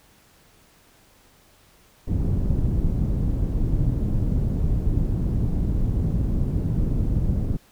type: low-pass noise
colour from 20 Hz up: pink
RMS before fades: -22 dBFS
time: 2.07-7.57 s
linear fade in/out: 10 ms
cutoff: 190 Hz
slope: 12 dB/octave
effects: pink hiss -56 dBFS RMS until 7.71 s